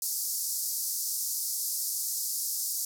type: band-pass noise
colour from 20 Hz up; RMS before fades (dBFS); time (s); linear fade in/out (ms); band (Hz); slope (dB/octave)
white; -32; 0.02-2.85; 2; 4800 to 15000; 48
effects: none